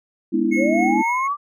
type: chord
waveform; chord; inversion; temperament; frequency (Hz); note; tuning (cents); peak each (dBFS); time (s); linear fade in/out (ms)
sine; E dominant seventh; first; equal with one note detuned; 207.7 / 246.9 / 300.2 / 329.6; G#3 / B3 / D4 / E4; 0 / 0 / +38 / 0; -24 / -22 / -24 / -20; 0.32-1.03; 20
type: tone with tremolo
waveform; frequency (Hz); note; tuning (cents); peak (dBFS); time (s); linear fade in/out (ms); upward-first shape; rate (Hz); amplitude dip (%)
triangle; 2177; C#7; -32; -20; 0.51-1.28; 20; triangle; 3.9; 50
type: linear sweep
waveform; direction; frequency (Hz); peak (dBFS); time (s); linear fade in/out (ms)
sine; up; 501 to 1187; -19; 0.56-1.37; 50
effects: none